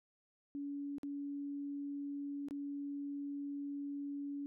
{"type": "tone with dropouts", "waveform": "sine", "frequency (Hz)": 283.9, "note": "C#4", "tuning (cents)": 41, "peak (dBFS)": -39, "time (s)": [0.55, 4.46], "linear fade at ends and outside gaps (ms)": 0, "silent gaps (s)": [[0.983, 1.032], [2.485, 2.509]], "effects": []}